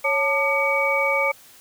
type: tone cluster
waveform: sine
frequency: 553 / 887 / 1202 / 2264 Hz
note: C#5 / A5 / D6 / C#7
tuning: -4 / +14 / +40 / +36 cents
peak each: -23 / -27 / -27 / -21 dBFS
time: 0.04-1.32 s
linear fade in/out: 10 ms
effects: white hiss -49 dBFS RMS until 1.6 s